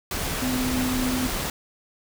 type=tone in noise; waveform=sine; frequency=254.4 Hz; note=C4; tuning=48 cents flat; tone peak=-24 dBFS; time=0.42-1.27 s; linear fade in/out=2 ms; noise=pink; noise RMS=-28 dBFS; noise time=0.11-1.5 s; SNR=+1 dB; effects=none